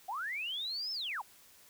sine linear two-way sweep, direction up then down, 698.5 to 5330 to 698.5 Hz, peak -35 dBFS, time 0.08-1.22 s, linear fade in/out 10 ms, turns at 0.92 s, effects white hiss -60 dBFS RMS until 1.69 s

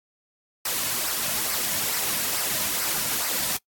white noise with flanger, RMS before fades -26 dBFS, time 0.65-3.57 s, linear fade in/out 5 ms, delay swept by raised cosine 0.28 to 2.58 ms, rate 2.3 Hz, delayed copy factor -0.5, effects noise-tail reverb RT60 0.1 s tail -22 dB re dry + AAC 64 kbps

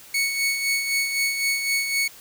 sawtooth tone with tremolo, 2217 Hz, C#7, in tune, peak -16 dBFS, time 0.14-2.08 s, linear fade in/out 5 ms, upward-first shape sine, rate 3.9 Hz, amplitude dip 50%, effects white hiss -46 dBFS RMS until 2.2 s

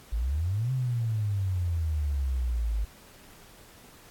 sine exponential two-way sweep, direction up then down, 51.4 to 132.3 to 51.4 Hz, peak -25 dBFS, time 0.12-2.85 s, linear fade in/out 10 ms, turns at 0.72 s, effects pink hiss -53 dBFS RMS until 4.1 s + AAC 64 kbps

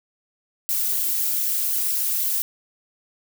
violet noise with flanger, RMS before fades -23 dBFS, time 0.69-2.42 s, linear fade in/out 0 ms, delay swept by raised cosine 0.8 to 4.5 ms, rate 3.8 Hz, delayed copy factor -0.75, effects none

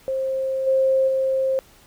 sine tone with level steps, 530 Hz, C5, 22 cents sharp, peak -21 / -15 / -18 dBFS, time 0.08-1.59 s, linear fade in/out 0 ms, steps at 0.66 / 1.07 s, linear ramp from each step 20 ms, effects pink hiss -52 dBFS RMS until 1.86 s

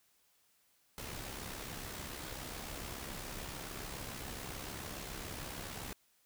pink noise with amplitude modulation, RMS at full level -42 dBFS, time 0.98-5.93 s, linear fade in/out 0 ms, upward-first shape sine, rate 67 Hz, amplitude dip 50%, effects white hiss -72 dBFS RMS until 6.25 s

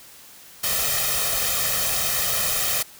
white noise with comb filter, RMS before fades -23 dBFS, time 0.63-2.83 s, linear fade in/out 10 ms, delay 1.6 ms, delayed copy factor +0.9, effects white hiss -46 dBFS RMS until 2.99 s

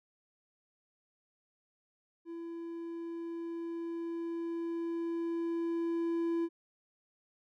triangle tone with level ramp, 335.5 Hz, E4, 31 cents sharp, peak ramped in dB -38 to -27 dBFS, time 2.25-6.49 s, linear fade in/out 50 ms, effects none

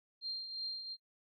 sine tone with tremolo, 4186 Hz, C8, in tune, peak -36 dBFS, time 0.21-0.97 s, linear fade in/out 50 ms, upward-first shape triangle, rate 2.8 Hz, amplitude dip 60%, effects noise-tail reverb RT60 0.1 s tail -23 dB re dry

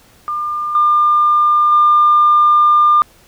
sine tone with level steps, 1200 Hz, D6, 37 cents sharp, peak -17 / -8 / -6 dBFS, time 0.28-3.02 s, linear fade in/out 0 ms, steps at 0.75 / 1.72 s, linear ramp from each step 2 ms, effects tanh soft clip ceiling -2 dBFS + pink hiss -48 dBFS RMS until 3.27 s

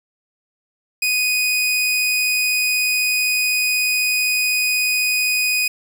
sawtooth tone, 2489 Hz, D#7, in tune, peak -13 dBFS, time 1.02-5.68 s, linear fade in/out 5 ms, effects none

